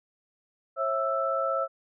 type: tone cluster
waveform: sine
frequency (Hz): 541 / 657 / 1323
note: C#5 / E5 / E6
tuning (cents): -42 / -6 / +6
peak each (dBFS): -29 / -31 / -28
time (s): 0.76-1.68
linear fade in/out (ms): 50
effects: none